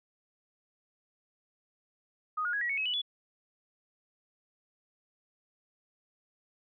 sine tone with pitch steps, 1244.5 / 1437.8 / 1661.2 / 1919.3 / 2217 / 2562 / 2960 / 3420 Hz, D#6 / F6 / G#6 / B6 / C#7 / E7 / F#7 / A7, 0 / +50 / 0 / -50 / 0 / -50 / 0 / -50 cents, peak -29 dBFS, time 2.37-3.018 s, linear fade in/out 10 ms, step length 81 ms, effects none

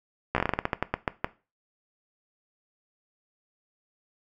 slowing click train, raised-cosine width 0.5 ms, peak -9 dBFS, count 15, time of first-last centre 0.35-1.245 s, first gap 14 ms, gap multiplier 1.21, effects noise-tail reverb RT60 0.3 s tail -17 dB re dry

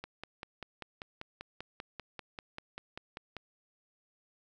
click train, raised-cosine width 0.3 ms, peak -25 dBFS, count 18, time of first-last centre 0.04-3.367 s, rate 5.11 Hz, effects none

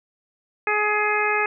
harmonic tone, 420.4 Hz, G#4, 21 cents sharp, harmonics 1 / 2 / 3 / 4 / 5 / 6, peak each -26 / -26 / -26 / -26 / -26 / -26 dBFS, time 0.67-1.46 s, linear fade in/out 2 ms, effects none

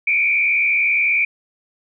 sine tone with frequency modulation, 2349 Hz, D7, in tune, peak -14 dBFS, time 0.07-1.25 s, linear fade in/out 5 ms, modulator 71.6 Hz, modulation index 1.4, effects none

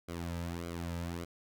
sawtooth tone with flanger, 85.3 Hz, F2, 40 cents flat, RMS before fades -39 dBFS, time 0.08-1.25 s, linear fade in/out 10 ms, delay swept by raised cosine 1.1 to 2.8 ms, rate 1.7 Hz, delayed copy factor -0.75, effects none

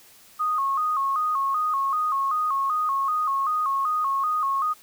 sine tone with vibrato, 1164 Hz, D6, 16 cents flat, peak -21 dBFS, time 0.39-4.74 s, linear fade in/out 20 ms, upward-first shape square, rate 2.6 Hz, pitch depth 110 cents each way, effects white hiss -52 dBFS RMS until 4.82 s

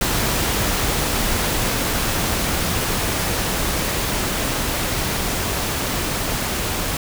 pink noise with level ramp, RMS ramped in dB -20 to -23 dBFS, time 0.01-6.97 s, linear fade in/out 2 ms, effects none

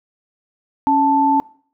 sine tone pair together, 277.2 / 880 Hz, C#4 / A5, 0 / 0 cents, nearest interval octave + minor sixth, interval 2000 cents, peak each -17 / -13 dBFS, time 0.87-1.4 s, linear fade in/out 0 ms, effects noise-tail reverb RT60 0.5 s tail -23 dB re dry

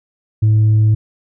sine tone with tanh clipping, 108.1 Hz, A2, 30 cents flat, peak -9 dBFS, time 0.42-0.95 s, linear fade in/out 10 ms, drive 1 dB, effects none

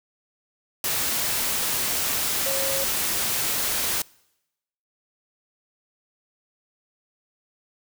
sine tone in noise, 543 Hz, C#5, 36 cents flat, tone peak -28 dBFS, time 2.46-2.84 s, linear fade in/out 2 ms, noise white, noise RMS -25 dBFS, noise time 0.84-4.02 s, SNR -6 dB, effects noise-tail reverb RT60 0.9 s tail -25 dB re dry

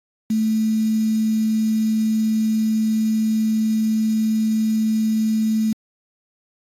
sine tone with quantisation, 219.2 Hz, A3, 6 cents flat, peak -16 dBFS, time 0.3-5.73 s, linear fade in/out 5 ms, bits 6, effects AAC 48 kbps

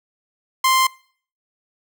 sawtooth tone, 1046.5 Hz, C6, in tune, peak -10 dBFS, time 0.64-0.87 s, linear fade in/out 5 ms, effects noise-tail reverb RT60 0.5 s tail -23 dB re dry

